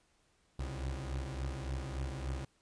30% pulse beating tone pair, 65.41 / 68.91 Hz, C2 / C#2, 0 / -10 cents, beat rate 3.5 Hz, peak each -36 / -38 dBFS, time 0.59-2.45 s, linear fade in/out 5 ms, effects pink hiss -72 dBFS RMS until 2.61 s + resampled to 22050 Hz

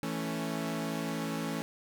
sawtooth chord, A major, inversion second, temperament equal, 164.81 / 220 / 277.2 Hz, E3 / A3 / C#4, 0 / 0 / 0 cents, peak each -33 dBFS, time 0.03-1.62 s, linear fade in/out 0 ms, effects none

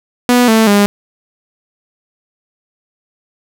sawtooth tone with pitch steps, 245.5 / 222.1 / 203.3 Hz, B3 / A3 / G#3, -10 / +16 / -37 cents, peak -3 dBFS, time 0.29-0.86 s, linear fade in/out 0 ms, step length 190 ms, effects none

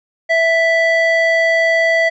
triangle ring-modulated tone, 1318.5 Hz, E6, in tune, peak -6 dBFS, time 0.29-2.1 s, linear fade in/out 20 ms, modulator 659 Hz, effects resampled to 16000 Hz

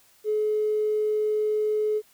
triangle tone with tanh clipping, 426.6 Hz, G#4, 46 cents sharp, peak -21 dBFS, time 0.24-2.02 s, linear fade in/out 50 ms, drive 2 dB, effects white hiss -59 dBFS RMS until 2.13 s

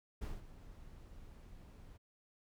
brown noise with ADSR envelope, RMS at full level -40 dBFS, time 0.21-1.98 s, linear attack 12 ms, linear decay 190 ms, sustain -14 dB, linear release 20 ms, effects none

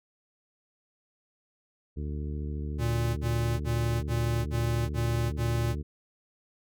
harmonic tone, 74 Hz, D2, 14 cents sharp, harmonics 1 / 2 / 3 / 4 / 5 / 6, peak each -32 / -38 / -42 / -44 / -46 / -48 dBFS, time 1.96-5.83 s, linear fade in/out 20 ms
square tone bursts, 116.54 Hz, A#2, in tune, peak -27 dBFS, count 7, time 2.78-5.756 s, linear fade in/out 50 ms, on 390 ms, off 41 ms
effects none

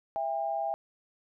sine tone pair together, 663 / 802.5 Hz, E5 / G5, +10 / +40 cents, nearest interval minor third, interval 330 cents, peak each -32 / -31 dBFS, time 0.16-0.74 s, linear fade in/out 0 ms, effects none

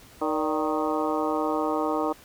harmonic tone with a mistuned harmonic, 155.56 Hz, D#3, in tune, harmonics 2 / 3 / 4 / 5 / 6 / 7 / 8, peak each -28 / -30 / -31 / -32 / -33 / -33 / -34 dBFS, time 0.21-2.13 s, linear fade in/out 10 ms, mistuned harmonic 4, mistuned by -83 cents, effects pink hiss -51 dBFS RMS until 2.24 s

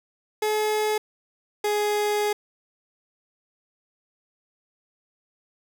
30% pulse tone pair in turn, 426.9 / 416.9 Hz, G#4 / G#4, +48 / +7 cents, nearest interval unison, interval 41 cents, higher first, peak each -19 dBFS, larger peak neither, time 0.42-0.98 / 1.64-2.33 s, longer second, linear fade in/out 5 ms, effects none

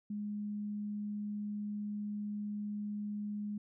sine tone, 207.7 Hz, G#3, in tune, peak -36 dBFS, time 0.1-3.58 s, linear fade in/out 5 ms, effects none

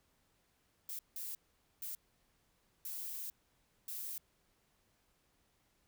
violet noise bursts at uneven times, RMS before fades -43 dBFS, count 5, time 0.89-0.99 / 1.16-1.35 / 1.82-1.95 / 2.85-3.3 / 3.88-4.18 s, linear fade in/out 2 ms, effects pink hiss -75 dBFS RMS until 5.87 s

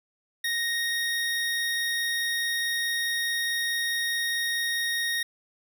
25% pulse tone, 1864.7 Hz, A#6, in tune, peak -22 dBFS, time 0.44-5.23 s, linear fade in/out 5 ms, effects none

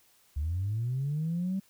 sine linear sweep, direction up, 69.3 to 196 Hz, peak -27 dBFS, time 0.36-1.6 s, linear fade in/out 10 ms, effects tanh soft clip ceiling -24 dBFS + white hiss -64 dBFS RMS until 1.69 s

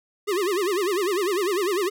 square tone with vibrato, 380.7 Hz, F#4, 49 cents sharp, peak -22 dBFS, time 0.27-1.9 s, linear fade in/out 20 ms, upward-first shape sine, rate 10 Hz, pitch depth 180 cents each way, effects none

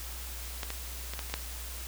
clicks, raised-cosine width 0.2 ms, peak -17 / -18 / -20 / -17 / -25 / -13 dBFS, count 6, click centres 0.632 / 0.704 / 1.136 / 1.192 / 1.298 / 1.34 s, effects added 60 Hz sine -40 dBFS peak until 1.87 s + white hiss -43 dBFS RMS until 1.87 s

